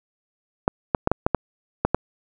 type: clicks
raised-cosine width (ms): 1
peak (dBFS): -3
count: 8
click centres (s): 0.679 / 0.948 / 1.074 / 1.116 / 1.265 / 1.347 / 1.85 / 1.946
effects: none